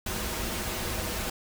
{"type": "noise with comb filter", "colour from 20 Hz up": "pink", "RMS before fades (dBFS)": -32, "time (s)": [0.06, 1.3], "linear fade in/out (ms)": 5, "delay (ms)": 7, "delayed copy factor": -0.55, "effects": []}